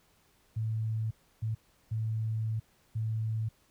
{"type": "tone bursts at uneven times", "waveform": "sine", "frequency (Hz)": 110.6, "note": "A2", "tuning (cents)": 9, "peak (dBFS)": -29, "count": 4, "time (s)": [[0.56, 1.11], [1.42, 1.55], [1.91, 2.6], [2.95, 3.49]], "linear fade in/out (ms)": 10, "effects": ["pink hiss -67 dBFS RMS until 3.7 s"]}